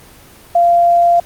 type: tone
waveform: sine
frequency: 691 Hz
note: F5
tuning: 19 cents flat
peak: -7 dBFS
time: 0.55-1.2 s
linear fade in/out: 5 ms
effects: pink hiss -41 dBFS RMS until 1.25 s + Opus 24 kbps